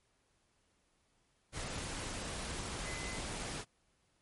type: tone in noise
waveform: sine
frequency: 2033 Hz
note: B6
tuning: 50 cents sharp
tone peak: -46 dBFS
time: 2.82-3.2 s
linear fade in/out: 50 ms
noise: pink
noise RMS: -41 dBFS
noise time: 1.52-3.65 s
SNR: -8 dB
effects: pink hiss -75 dBFS RMS until 4.21 s + MP3 48 kbps